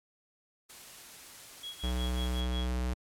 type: noise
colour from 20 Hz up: white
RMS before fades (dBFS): -49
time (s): 0.69-2.41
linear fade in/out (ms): 10
type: tone with tremolo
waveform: sine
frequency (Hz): 3322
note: G#7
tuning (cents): 0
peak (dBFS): -37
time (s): 1.63-2.69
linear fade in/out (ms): 5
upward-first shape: sine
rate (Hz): 5.5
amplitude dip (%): 90
type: tone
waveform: square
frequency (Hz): 62.1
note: B1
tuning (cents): +10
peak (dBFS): -30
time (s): 1.83-2.94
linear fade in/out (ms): 10
effects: low-pass 12000 Hz 12 dB/octave + MP3 96 kbps